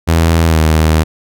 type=tone with pitch glide; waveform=sawtooth; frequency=82.41 to 78.87 Hz; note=E2 to D#2; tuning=0 to +24 cents; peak=-4 dBFS; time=0.07-1.04 s; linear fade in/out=20 ms; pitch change=-76 cents; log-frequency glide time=0.46-0.59 s; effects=none